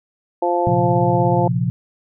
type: harmonic tone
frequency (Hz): 174.61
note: F3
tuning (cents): 0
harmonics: 2 / 3 / 4 / 5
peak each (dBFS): -21 / -21 / -21 / -21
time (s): 0.42-1.48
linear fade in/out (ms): 5
type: chord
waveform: sine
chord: Bb suspended second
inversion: none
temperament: equal with one note detuned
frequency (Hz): 116.54 / 133.25 / 174.61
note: Bb2 / C3 / F3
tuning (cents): 0 / +32 / 0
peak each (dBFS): -21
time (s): 0.67-1.7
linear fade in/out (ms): 0
effects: none